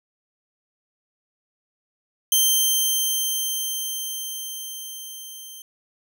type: tone with level ramp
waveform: 10% pulse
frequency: 3136 Hz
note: G7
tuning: in tune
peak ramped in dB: -7 to -30 dBFS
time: 2.32-5.62 s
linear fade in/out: 2 ms
effects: none